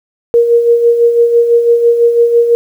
sine tone with tremolo, 470.3 Hz, A#4, 15 cents sharp, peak -3 dBFS, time 0.34-2.55 s, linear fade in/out 0 ms, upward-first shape sine, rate 6 Hz, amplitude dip 55%, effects 7-bit

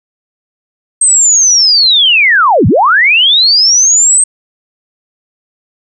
sine linear two-way sweep, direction down then up, 8400 to 79.6 to 8400 Hz, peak -4 dBFS, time 1.01-4.24 s, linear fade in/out 5 ms, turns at 2.67 s, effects none

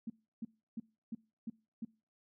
sine tone bursts, 226.7 Hz, A#3, 48 cents flat, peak -37 dBFS, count 6, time 0.07-1.85 s, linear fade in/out 5 ms, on 30 ms, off 320 ms, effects noise-tail reverb RT60 0.4 s tail -23 dB re dry

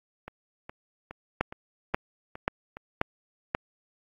two click trains, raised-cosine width 0.5 ms, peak -9 / -24 dBFS, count 5 / 7, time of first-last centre 1.41-3.549 / 0.28-2.77 s, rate 1.87 / 2.41 Hz, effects AAC 48 kbps

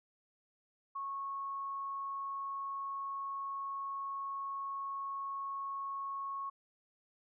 sine tone, 1100 Hz, C#6, 14 cents flat, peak -37 dBFS, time 0.95-6.5 s, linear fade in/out 10 ms, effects none

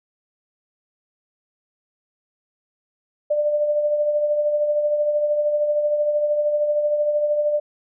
sine tone with tremolo, 594 Hz, D5, 20 cents sharp, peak -15 dBFS, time 3.3-7.6 s, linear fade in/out 10 ms, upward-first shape triangle, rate 13 Hz, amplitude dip 50%, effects none

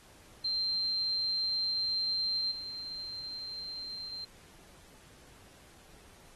sine tone with level steps, 4147 Hz, C8, 16 cents flat, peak -29 / -38 dBFS, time 0.44-4.25 s, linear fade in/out 10 ms, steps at 2.51 s, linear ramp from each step 10 ms, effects pink hiss -58 dBFS RMS until 6.35 s + AAC 32 kbps

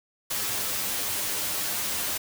white noise with comb filter, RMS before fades -29 dBFS, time 0.3-2.18 s, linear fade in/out 10 ms, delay 9.9 ms, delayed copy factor +0.55, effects none

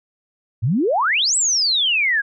sine exponential two-way sweep, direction up then down, 99.2 to 8090 to 1593 Hz, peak -15 dBFS, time 0.62-2.22 s, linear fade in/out 20 ms, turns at 1.36 s, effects none

